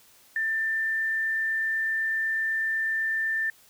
sine tone, 1784 Hz, A6, 23 cents sharp, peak -24 dBFS, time 0.36-3.5 s, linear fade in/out 2 ms, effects white hiss -57 dBFS RMS until 3.69 s

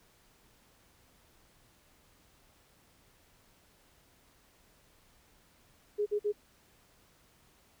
sine tone bursts, 415.3 Hz, G#4, in tune, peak -27 dBFS, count 3, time 5.98-6.325 s, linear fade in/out 20 ms, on 83 ms, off 48 ms, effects pink hiss -65 dBFS RMS until 7.8 s

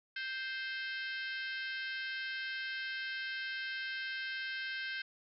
harmonic tone with a mistuned harmonic, 523.3 Hz, C5, in tune, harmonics 3 / 4 / 5 / 6 / 7 / 8 / 9 / 10, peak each -39 / -46 / -47 / -47 / -52 / -51 / -53 / -54 dBFS, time 0.16-5.02 s, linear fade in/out 5 ms, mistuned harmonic 7, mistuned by +28 cents, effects none

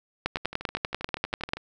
two click trains, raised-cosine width 0.3 ms, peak -21 / -9 dBFS, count 16 / 14, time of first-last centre 0.37-1.57 / 0.26-1.535 s, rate 12.5 / 10.2 Hz, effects none

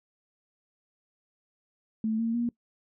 sine tone with pitch steps, 220 / 228.5 / 237.4 Hz, A3 / A#3 / A#3, 0 / -34 / +32 cents, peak -25 dBFS, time 2.04-2.49 s, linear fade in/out 2 ms, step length 150 ms, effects noise-tail reverb RT60 0.1 s tail -22 dB re dry

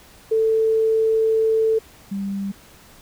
sine tone pair in turn, 443.5 / 197.56 Hz, A4 / G3, +14 / +14 cents, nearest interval octave + major second, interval 1400 cents, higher first, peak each -15 / -23 dBFS, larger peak first, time 0.31-1.79 / 2.11-2.52 s, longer first, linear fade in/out 10 ms, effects pink hiss -48 dBFS RMS until 3.01 s

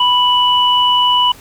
sine tone pair together, 987.8 / 2960 Hz, B5 / F#7, 0 / 0 cents, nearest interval octave + perfect fifth, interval 1900 cents, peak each -12 dBFS, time 0-1.32 s, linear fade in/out 5 ms, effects pink hiss -40 dBFS RMS until 1.4 s

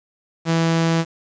sawtooth tone, 164.81 Hz, E3, in tune, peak -12 dBFS, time 0.45-1.05 s, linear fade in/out 50 ms, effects resampled to 16000 Hz + 7-bit

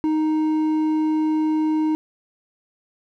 sine tone with hard clipping, 311.1 Hz, D#4, in tune, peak -19 dBFS, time 0.04-1.95 s, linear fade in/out 0 ms, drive 5 dB, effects none

